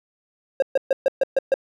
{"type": "tone bursts", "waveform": "triangle", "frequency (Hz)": 538, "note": "C5", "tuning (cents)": 48, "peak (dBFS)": -12, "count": 7, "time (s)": [0.6, 1.541], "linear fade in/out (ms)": 2, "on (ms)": 23, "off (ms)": 130, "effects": []}